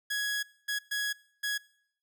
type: tone bursts at uneven times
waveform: sawtooth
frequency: 1669 Hz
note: G#6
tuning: 8 cents sharp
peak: -26 dBFS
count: 4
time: 0.1-0.43 / 0.68-0.79 / 0.91-1.13 / 1.43-1.58 s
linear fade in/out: 10 ms
effects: noise-tail reverb RT60 0.7 s tail -23 dB re dry